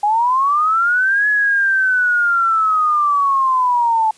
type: linear two-way sweep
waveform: sine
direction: up then down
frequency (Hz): 811 to 1700 to 865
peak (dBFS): -12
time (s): 0.03-4.11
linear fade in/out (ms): 5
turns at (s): 1.28
effects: white hiss -48 dBFS RMS until 4.17 s + resampled to 22050 Hz

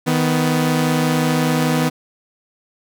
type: tone pair together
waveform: sawtooth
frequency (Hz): 157.52 / 248.9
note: D#3 / B3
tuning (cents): +22 / +14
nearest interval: minor sixth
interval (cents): 792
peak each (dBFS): -14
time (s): 0.06-1.9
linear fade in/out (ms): 20
effects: none

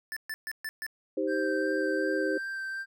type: tone bursts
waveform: square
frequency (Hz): 1757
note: A6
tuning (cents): -3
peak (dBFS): -34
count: 5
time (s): 0.12-0.865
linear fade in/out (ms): 0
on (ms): 45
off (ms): 130
type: chord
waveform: sine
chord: C minor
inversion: first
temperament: just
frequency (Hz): 314 / 392.4 / 523.3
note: Eb4 / G4 / C5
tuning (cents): +16 / +2 / 0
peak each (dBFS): -31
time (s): 1.17-2.38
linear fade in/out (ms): 5
type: tone with vibrato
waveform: triangle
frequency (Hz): 1568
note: G6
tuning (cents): 0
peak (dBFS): -31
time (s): 1.27-2.86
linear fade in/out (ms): 50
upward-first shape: sine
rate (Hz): 2.7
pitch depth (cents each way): 10
effects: none

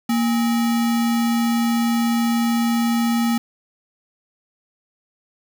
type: tone with sample-and-hold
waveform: sine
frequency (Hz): 233.1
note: A#3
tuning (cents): 0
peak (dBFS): -16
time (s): 0.09-3.38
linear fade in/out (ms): 5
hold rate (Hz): 1050
effects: none

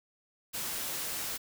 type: noise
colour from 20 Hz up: white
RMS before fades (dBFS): -36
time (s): 0.53-1.38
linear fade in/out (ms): 20
effects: none

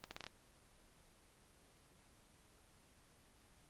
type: accelerating click train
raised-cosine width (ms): 0.2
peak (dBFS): -28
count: 6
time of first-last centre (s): 0.04-0.266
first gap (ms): 70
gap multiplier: 0.78
effects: pink hiss -67 dBFS RMS until 3.69 s + Opus 24 kbps

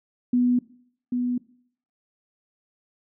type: tone pair in turn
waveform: sine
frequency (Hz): 246.3 / 246.3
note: B3 / B3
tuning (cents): -5 / -5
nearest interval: unison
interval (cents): 0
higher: neither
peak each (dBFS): -17 / -22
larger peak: first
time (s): 0.33-0.59 / 1.12-1.38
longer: neither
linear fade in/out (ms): 5
effects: noise-tail reverb RT60 0.6 s tail -20 dB re dry

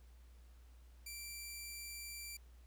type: tone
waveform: 10% pulse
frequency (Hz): 2349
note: D7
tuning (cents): 0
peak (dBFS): -37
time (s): 1.06-2.37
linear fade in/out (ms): 5
effects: added 60 Hz sine -57 dBFS peak until 2.66 s + pink hiss -72 dBFS RMS until 2.66 s

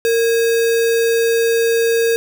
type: tone with sample-and-hold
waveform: sine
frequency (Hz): 460.2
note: A#4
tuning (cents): -22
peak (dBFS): -12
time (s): 0.05-2.16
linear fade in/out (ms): 0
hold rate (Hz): 2100
effects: none

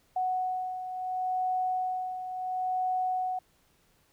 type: beating tone pair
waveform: sine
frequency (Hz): 740 / 740.72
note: F#5 / F#5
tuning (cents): 0 / +2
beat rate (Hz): 0.72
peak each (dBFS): -29 / -36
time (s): 0.16-3.39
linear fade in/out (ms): 5
effects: pink hiss -67 dBFS RMS until 4.12 s

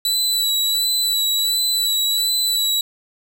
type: tone with vibrato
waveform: sawtooth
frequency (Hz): 3951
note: B7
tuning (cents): 0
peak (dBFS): -14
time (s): 0.05-2.81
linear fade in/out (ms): 2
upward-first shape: sine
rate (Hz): 1.4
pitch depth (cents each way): 27
effects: none

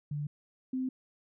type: tone pair in turn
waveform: sine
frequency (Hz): 146.83 / 258.6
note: D3 / C4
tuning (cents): 0 / -20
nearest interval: minor seventh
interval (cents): 980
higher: second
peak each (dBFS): -32 / -30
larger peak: second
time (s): 0.11-0.27 / 0.73-0.89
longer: neither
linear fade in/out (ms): 5
effects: none

